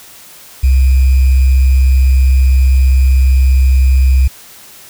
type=tone with sample-and-hold; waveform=sine; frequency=65.41 Hz; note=C2; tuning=in tune; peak=-5 dBFS; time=0.63-4.28 s; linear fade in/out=10 ms; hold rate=2450 Hz; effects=white hiss -37 dBFS RMS until 4.89 s